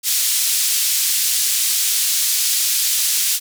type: band-pass noise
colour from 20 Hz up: white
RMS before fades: -18 dBFS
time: 0.03-3.4 s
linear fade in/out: 50 ms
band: 3500 to 12000 Hz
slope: 12 dB/octave
effects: none

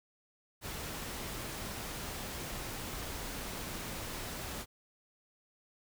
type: noise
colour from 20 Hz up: pink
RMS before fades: -41 dBFS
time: 0.61-4.66 s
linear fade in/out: 50 ms
effects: none

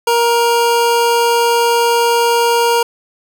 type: tone pair together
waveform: square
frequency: 470 / 940 Hz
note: A#4 / A#5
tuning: +14 / +14 cents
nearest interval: octave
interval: 1200 cents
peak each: -14 dBFS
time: 0.07-2.83 s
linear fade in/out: 5 ms
effects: none

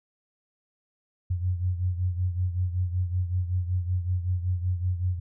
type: beating tone pair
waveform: sine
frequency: 89.5 / 94.8 Hz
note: F2 / F#2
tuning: +43 / +43 cents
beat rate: 5.3 Hz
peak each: -25 / -31 dBFS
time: 1.3-5.2 s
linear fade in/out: 10 ms
effects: none

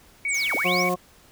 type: tone with vibrato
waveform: sine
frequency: 2240 Hz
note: C#7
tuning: 18 cents sharp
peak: -23 dBFS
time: 0.25-0.89 s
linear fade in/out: 2 ms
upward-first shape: sine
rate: 15 Hz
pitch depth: 13 cents each way
type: linear two-way sweep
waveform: sine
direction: down then up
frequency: 8870 to 219.3 to 6110 Hz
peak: -27 dBFS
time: 0.28-0.84 s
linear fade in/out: 20 ms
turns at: 0.55 s
type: noise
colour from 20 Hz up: white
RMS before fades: -39 dBFS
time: 0.34-0.94 s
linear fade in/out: 2 ms
type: harmonic tone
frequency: 180 Hz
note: F#3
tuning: 47 cents flat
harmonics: 1 / 2 / 3 / 4 / 6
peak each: -28 / -28 / -28 / -28 / -28 dBFS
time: 0.64-0.96 s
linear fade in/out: 20 ms
effects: pink hiss -54 dBFS RMS until 1.31 s

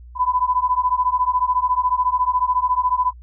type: beating tone pair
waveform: sine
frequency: 994 / 1008 Hz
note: B5 / B5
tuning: +11 / +35 cents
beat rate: 14 Hz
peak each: -19 dBFS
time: 0.15-3.13 s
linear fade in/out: 50 ms
effects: added 60 Hz sine -38 dBFS peak until 3.22 s

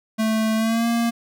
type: tone with pitch glide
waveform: square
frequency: 220 to 233.1 Hz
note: A3 to A#3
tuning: 0 to 0 cents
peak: -19 dBFS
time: 0.18-1.11 s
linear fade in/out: 20 ms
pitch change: +100 cents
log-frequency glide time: 0.56-0.87 s
effects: none

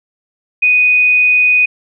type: tone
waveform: sine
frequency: 2487 Hz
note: D#7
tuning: 1 cent flat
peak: -7 dBFS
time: 0.62-1.66 s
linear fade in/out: 10 ms
effects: none

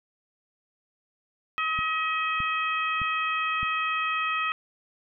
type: harmonic tone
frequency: 636 Hz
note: D#5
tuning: 38 cents sharp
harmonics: 2 / 3 / 4 / 5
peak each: -27 / -33 / -30 / -37 dBFS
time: 1.58-4.52 s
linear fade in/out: 0 ms
type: click train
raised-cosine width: 5 ms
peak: -25 dBFS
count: 4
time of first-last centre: 1.79-3.63 s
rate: 1.63 Hz
effects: none

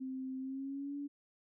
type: tone with pitch glide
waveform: sine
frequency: 261.6 to 285.3 Hz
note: C4 to C#4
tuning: 0 to +50 cents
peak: -38 dBFS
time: 0-1.08 s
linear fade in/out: 20 ms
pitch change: +150 cents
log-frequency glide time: 0.39-0.96 s
effects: none

